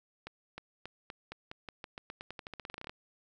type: accelerating click train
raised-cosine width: 0.3 ms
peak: -26 dBFS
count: 24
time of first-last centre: 0.27-2.895 s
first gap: 310 ms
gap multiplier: 0.89
effects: none